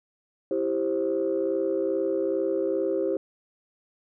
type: chord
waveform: sine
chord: C major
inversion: first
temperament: equal with one note detuned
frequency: 329.6 / 392 / 528.4 Hz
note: E4 / G4 / C5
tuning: 0 / 0 / +17 cents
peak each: -28 / -26 / -27 dBFS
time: 0.51-3.17 s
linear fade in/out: 2 ms
effects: tanh soft clip ceiling -16 dBFS